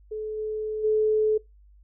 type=tone with level steps; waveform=sine; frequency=431.1 Hz; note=A4; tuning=35 cents flat; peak=-29 / -27 / -19 dBFS; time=0.11-1.38 s; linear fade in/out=10 ms; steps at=0.37 / 0.83 s; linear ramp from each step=20 ms; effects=noise-tail reverb RT60 0.2 s tail -23 dB re dry + added 50 Hz sine -51 dBFS peak until 1.83 s